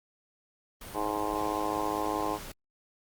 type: noise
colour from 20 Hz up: pink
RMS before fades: -43 dBFS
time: 0.81-2.52 s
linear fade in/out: 5 ms
type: harmonic tone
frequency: 104.9 Hz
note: G#2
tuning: 18 cents sharp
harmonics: 3 / 4 / 5 / 6 / 7 / 8 / 9 / 10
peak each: -35 / -37 / -39 / -40 / -38 / -35 / -39 / -35 dBFS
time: 0.93-2.39 s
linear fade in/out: 50 ms
effects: Opus 32 kbps